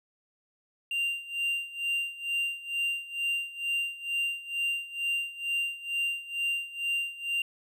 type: tone with tremolo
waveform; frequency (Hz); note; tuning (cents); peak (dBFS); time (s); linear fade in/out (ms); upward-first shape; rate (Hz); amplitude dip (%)
triangle; 2782; F7; -7; -24; 0.91-7.42; 2; sine; 2.2; 85
effects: none